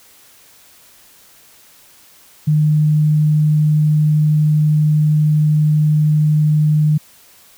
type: tone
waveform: sine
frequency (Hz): 152.1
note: D#3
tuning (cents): -39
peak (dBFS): -10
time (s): 2.47-6.98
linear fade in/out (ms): 10
effects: white hiss -47 dBFS RMS until 7.57 s

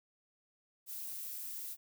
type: noise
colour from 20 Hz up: violet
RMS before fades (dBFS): -43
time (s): 0.86-1.77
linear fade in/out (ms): 50
effects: none

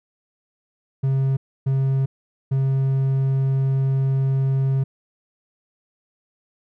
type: tone bursts at uneven times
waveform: triangle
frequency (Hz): 134.5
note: C3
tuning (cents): +48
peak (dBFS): -15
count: 3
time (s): 1.03-1.37 / 1.66-2.06 / 2.51-4.84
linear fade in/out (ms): 10
effects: none

